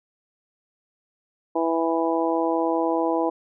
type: harmonic tone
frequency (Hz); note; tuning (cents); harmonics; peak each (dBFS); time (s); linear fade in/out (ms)
164.81; E3; 0; 2 / 3 / 4 / 5 / 6; -24 / -26 / -27 / -28 / -29; 1.55-3.3; 10
effects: none